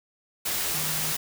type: tone in noise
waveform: sine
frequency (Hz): 155.56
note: D#3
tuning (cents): 0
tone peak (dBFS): -37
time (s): 0.74-1.13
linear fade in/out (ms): 10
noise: white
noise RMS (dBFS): -28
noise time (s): 0.45-1.17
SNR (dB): -12
effects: none